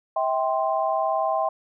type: chord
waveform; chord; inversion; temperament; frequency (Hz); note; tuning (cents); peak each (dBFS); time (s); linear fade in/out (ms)
sine; C major; first; equal with one note detuned; 646.4 / 784 / 1046.5; E5 / G5 / C6; -34 / 0 / 0; -24 / -25 / -27; 0.16-1.49; 5
effects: none